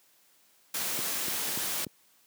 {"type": "noise", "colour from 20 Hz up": "white", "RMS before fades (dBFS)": -32, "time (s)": [0.74, 1.85], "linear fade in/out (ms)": 5}
{"type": "click train", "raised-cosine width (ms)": 3, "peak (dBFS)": -24, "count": 4, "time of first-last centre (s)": [0.99, 1.867], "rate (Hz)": 3.42}
{"effects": ["white hiss -64 dBFS RMS until 2.26 s", "high-pass 150 Hz 12 dB/octave"]}